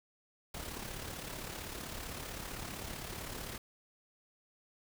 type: noise with amplitude modulation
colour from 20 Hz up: pink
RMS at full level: -41 dBFS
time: 0.54-3.58 s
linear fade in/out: 5 ms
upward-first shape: sine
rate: 35.6 Hz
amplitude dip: 50%
effects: none